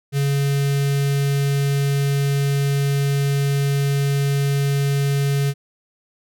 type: tone with notch filter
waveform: square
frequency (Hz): 140.1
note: C#3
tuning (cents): +19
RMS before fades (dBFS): -19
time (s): 0.12-5.54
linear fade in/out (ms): 50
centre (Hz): 920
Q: 0.82
effects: none